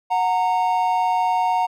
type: tone pair together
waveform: triangle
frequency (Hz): 734.4 / 924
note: F#5 / A#5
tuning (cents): -13 / -16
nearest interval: major third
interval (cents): 397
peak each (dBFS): -18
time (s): 0.1-1.67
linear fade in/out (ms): 20
effects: none